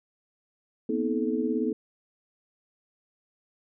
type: tone cluster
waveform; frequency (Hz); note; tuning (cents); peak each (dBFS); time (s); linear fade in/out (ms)
sine; 236.8 / 254.5 / 317.5 / 432.3; A#3 / C4 / D#4 / A4; +27 / -48 / +35 / -31; -30; 0.89-1.73; 5
effects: none